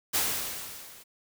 white noise with level ramp, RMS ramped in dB -25 to -51 dBFS, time 0.13-1.04 s, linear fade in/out 20 ms, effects none

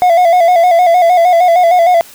triangle tone with vibrato, 698.5 Hz, F5, in tune, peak -3 dBFS, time 0.02-2.01 s, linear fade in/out 0 ms, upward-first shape square, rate 6.5 Hz, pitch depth 63 cents each way, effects white hiss -37 dBFS RMS until 2.14 s

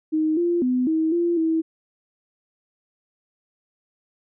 sine tone with pitch steps, 312.4 / 345.9 / 252.2 / 318.9 / 343.6 / 323.2 Hz, D#4 / F4 / B3 / D#4 / F4 / E4, +7 / -17 / +36 / +43 / -28 / -34 cents, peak -18 dBFS, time 0.12-1.62 s, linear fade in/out 20 ms, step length 250 ms, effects none

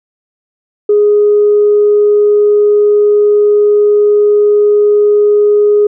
sine tone, 415.3 Hz, G#4, in tune, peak -4 dBFS, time 0.89-5.87 s, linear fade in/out 5 ms, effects tanh soft clip ceiling 0 dBFS

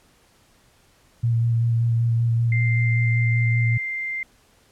sine tone with vibrato, 116.3 Hz, A#2, 4 cents flat, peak -17 dBFS, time 1.23-3.78 s, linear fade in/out 10 ms, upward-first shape square, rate 5.2 Hz, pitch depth 14 cents each way
sine tone, 2093 Hz, C7, in tune, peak -25 dBFS, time 2.52-4.23 s, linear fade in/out 2 ms
effects pink hiss -58 dBFS RMS until 4.71 s + low-pass 12000 Hz 12 dB/octave

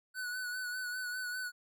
square tone with vibrato, 1488 Hz, F#6, 9 cents sharp, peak -37 dBFS, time 0.14-1.52 s, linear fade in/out 50 ms, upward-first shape sine, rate 5 Hz, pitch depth 34 cents each way, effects none

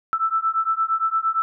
sine beating tone pair, 1318 / 1326.7 Hz, E6 / E6, -1 / +11 cents, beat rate 8.7 Hz, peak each -22 dBFS, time 0.13-1.42 s, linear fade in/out 0 ms, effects none

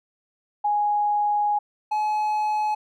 sine / triangle tone pair in turn, 830 / 850.4 Hz, G#5 / G#5, -1 / +41 cents, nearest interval unison, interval 42 cents, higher second, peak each -19 dBFS, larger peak neither, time 0.64-1.59 / 1.91-2.75 s, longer first, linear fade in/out 10 ms, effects none

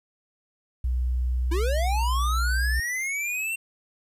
sine tone with pitch glide, 62.2 to 61.34 Hz, B1 to B1, +13 to -11 cents, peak -22 dBFS, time 0.84-2.8 s, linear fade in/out 5 ms, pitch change -24 cents, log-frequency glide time 1.69-1.76 s
square linear sweep, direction up, 313.9 to 2739 Hz, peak -27 dBFS, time 1.51-3.56 s, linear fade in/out 10 ms
effects resampled to 32000 Hz + 10-bit

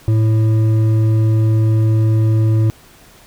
sine tone with hard clipping, 110 Hz, A2, in tune, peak -12 dBFS, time 0.08-2.7 s, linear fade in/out 0 ms, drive 7 dB, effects pink hiss -45 dBFS RMS until 3.26 s

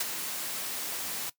white noise with ADSR envelope, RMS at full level -28 dBFS, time 0-1.3 s, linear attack 7 ms, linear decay 27 ms, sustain -7 dB, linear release 8 ms, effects noise-tail reverb RT60 0.1 s tail -18 dB re dry + high-pass 150 Hz 12 dB/octave

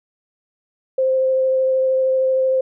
sine tone with vibrato, 523.3 Hz, C5, in tune, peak -14 dBFS, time 0.98-2.61 s, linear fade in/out 5 ms, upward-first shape triangle, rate 13 Hz, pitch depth 11 cents each way, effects none

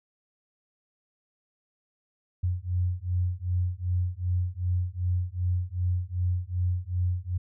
sine beating tone pair, 88.7 / 91.3 Hz, F2 / F#2, +27 / -23 cents, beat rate 2.6 Hz, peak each -28 dBFS, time 2.43-7.38 s, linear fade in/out 10 ms, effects none

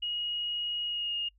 sine tone with pitch glide, 2887 to 2846 Hz, F#7 to F7, -43 to +32 cents, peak -30 dBFS, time 0.02-1.29 s, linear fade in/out 10 ms, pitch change -25 cents, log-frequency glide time 0.86-1.16 s, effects noise-tail reverb RT60 0.1 s tail -24 dB re dry + added 50 Hz sine -62 dBFS peak until 1.38 s

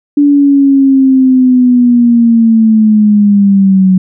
sine linear sweep, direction down, 290 to 185 Hz, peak -3 dBFS, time 0.17-3.98 s, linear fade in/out 5 ms, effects none

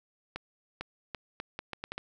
accelerating click train, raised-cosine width 0.3 ms, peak -20 dBFS, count 9, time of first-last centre 0.36-1.98 s, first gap 450 ms, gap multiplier 0.75, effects none

